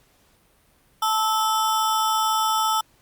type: ring-modulated tone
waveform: square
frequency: 1092 Hz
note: C#6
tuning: 26 cents flat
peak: -17 dBFS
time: 1.02-2.81 s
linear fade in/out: 5 ms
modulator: 213 Hz
effects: pink hiss -60 dBFS RMS until 3.01 s + Opus 48 kbps